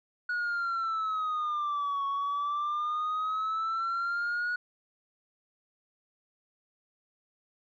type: exponential two-way sweep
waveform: sine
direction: down then up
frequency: 1462 to 1108.7 to 1462 Hz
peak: -26 dBFS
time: 0.29-4.56 s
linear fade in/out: 5 ms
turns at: 2.06 s
effects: tanh soft clip ceiling -27 dBFS